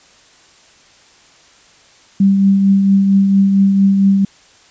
sine tone with tremolo, 196 Hz, G3, in tune, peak -6 dBFS, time 2.2-4.25 s, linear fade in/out 5 ms, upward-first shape triangle, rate 4.4 Hz, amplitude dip 40%, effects white hiss -47 dBFS RMS until 4.7 s + resampled to 16000 Hz

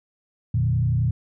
sine tone with frequency modulation, 119 Hz, A#2, 36 cents sharp, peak -18 dBFS, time 0.54-1.11 s, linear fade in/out 5 ms, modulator 31.4 Hz, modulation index 1, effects none

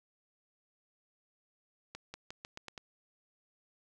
accelerating click train, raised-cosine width 0.2 ms, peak -26 dBFS, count 7, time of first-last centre 1.95-2.778 s, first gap 190 ms, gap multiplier 0.87, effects none

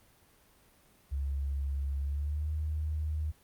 sine tone with pitch glide, 69.3 to 76.89 Hz, C#2 to D#2, 0 to -20 cents, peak -30 dBFS, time 1.11-3.32 s, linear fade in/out 20 ms, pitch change +180 cents, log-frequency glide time 2.01-2.5 s, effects pink hiss -63 dBFS RMS until 3.43 s + Opus 32 kbps

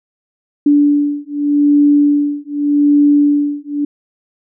sine beating tone pair, 290 / 290.84 Hz, D4 / D4, -22 / -17 cents, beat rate 0.84 Hz, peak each -12 dBFS, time 0.66-3.85 s, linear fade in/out 5 ms, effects none

